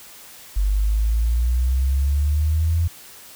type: exponential sweep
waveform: sine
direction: up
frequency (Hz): 48.05 to 85.2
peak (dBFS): -16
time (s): 0.56-2.88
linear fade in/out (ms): 10
effects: white hiss -43 dBFS RMS until 3.35 s